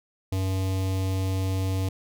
square tone with notch filter, 94.9 Hz, F#2, 44 cents sharp, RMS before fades -26 dBFS, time 0.32-1.89 s, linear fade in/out 5 ms, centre 1500 Hz, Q 1.1, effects none

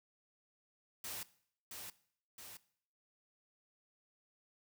white noise with echo, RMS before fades -44 dBFS, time 1.04-1.23 s, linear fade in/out 2 ms, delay 670 ms, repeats 2, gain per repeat -4 dB, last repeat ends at 2.57 s, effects noise-tail reverb RT60 0.6 s tail -19 dB re dry

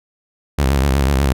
sawtooth tone with vibrato, 68.2 Hz, C#2, 28 cents flat, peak -9 dBFS, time 0.58-1.33 s, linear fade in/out 10 ms, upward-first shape square, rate 8.1 Hz, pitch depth 89 cents each way, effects none

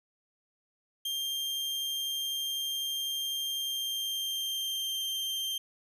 40% pulse tone with pitch glide, 3186 to 3157 Hz, G7 to G7, +27 to +12 cents, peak -30 dBFS, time 1.05-5.58 s, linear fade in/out 5 ms, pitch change -15 cents, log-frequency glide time 3.58-5.02 s, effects none

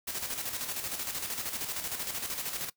white noise with tremolo, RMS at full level -34 dBFS, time 0.07-2.7 s, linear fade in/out 10 ms, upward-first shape square, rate 13 Hz, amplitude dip 50%, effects noise-tail reverb RT60 0.1 s tail -20 dB re dry

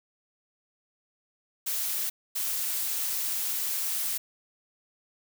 blue noise bursts at uneven times, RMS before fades -30 dBFS, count 2, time 1.66-2.1 / 2.35-4.18 s, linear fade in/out 10 ms, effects none

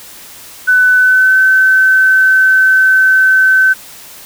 sine tone with pitch glide, 1500 to 1530.6 Hz, F#6 to G6, +23 to -42 cents, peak -5 dBFS, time 0.67-3.74 s, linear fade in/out 20 ms, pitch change +35 cents, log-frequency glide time 0.93-1.39 s, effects white hiss -34 dBFS RMS until 4.25 s

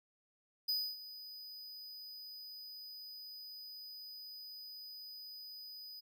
square tone with ADSR envelope, 4978 Hz, D#8, in tune, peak -32 dBFS, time 0.68-6.01 s, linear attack 11 ms, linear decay 270 ms, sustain -16 dB, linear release 21 ms, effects none

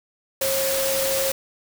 sine tone in noise, 539 Hz, C#5, 49 cents flat, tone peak -23 dBFS, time 0.41-1.32 s, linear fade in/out 5 ms, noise white, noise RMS -25 dBFS, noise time 0.41-1.32 s, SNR -1 dB, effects none

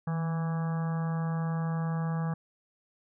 harmonic tone with a mistuned harmonic, 164.81 Hz, E3, in tune, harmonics 1 / 3 / 4 / 5 / 6 / 7 / 8 / 9 / 10, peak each -28 / -44 / -47 / -42 / -50 / -44 / -51 / -53 / -49 dBFS, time 0.07-2.34 s, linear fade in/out 5 ms, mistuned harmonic 1, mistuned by -41 cents, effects none

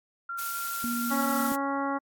sine tone with pitch glide, 1379 to 1351.4 Hz, F6 to E6, -22 to +43 cents, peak -32 dBFS, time 0.29-1.48 s, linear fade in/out 5 ms, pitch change -35 cents, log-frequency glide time 1.13-1.31 s
blue noise, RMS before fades -35 dBFS, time 0.38-1.56 s, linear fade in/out 10 ms
sine tone, 238.4 Hz, A#3, 39 cents sharp, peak -29 dBFS, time 0.84-1.52 s, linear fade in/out 0 ms
harmonic tone, 277.2 Hz, C#4, in tune, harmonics 1 / 2 / 3 / 4 / 5 / 6 / 7, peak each -31 / -35 / -33 / -33 / -36 / -47 / -44 dBFS, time 1.1-1.99 s, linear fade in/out 20 ms
effects AAC 64 kbps

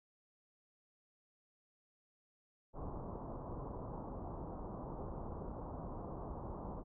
pink low-pass noise, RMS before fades -45 dBFS, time 2.73-6.84 s, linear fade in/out 50 ms, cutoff 1100 Hz, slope 48 dB/octave, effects none

